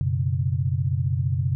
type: chord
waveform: sine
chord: F# suspended fourth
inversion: none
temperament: equal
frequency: 92.5 / 123.47 / 138.59 Hz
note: F#2 / B2 / C#3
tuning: 0 / 0 / 0 cents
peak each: -25 dBFS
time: 0.01-1.55 s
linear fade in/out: 0 ms
effects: none